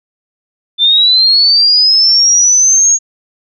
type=linear sweep; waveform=sine; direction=up; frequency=3529 to 6645 Hz; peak=-5 dBFS; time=0.78-2.99 s; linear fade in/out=50 ms; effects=none